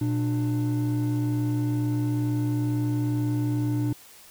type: tone pair together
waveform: triangle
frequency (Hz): 120 / 297.8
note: B2 / D4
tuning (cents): -49 / +24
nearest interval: octave + major third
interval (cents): 1573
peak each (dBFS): -22 / -24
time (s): 0.01-3.93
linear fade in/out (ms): 5
effects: tanh soft clip ceiling -15 dBFS + white hiss -50 dBFS RMS until 4.3 s